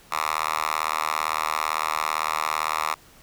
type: tone with high-pass filter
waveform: 5% pulse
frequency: 77.78 Hz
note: D#2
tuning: in tune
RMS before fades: -26 dBFS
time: 0.11-2.95 s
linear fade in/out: 20 ms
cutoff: 1200 Hz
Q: 4
effects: pink hiss -52 dBFS RMS until 3.22 s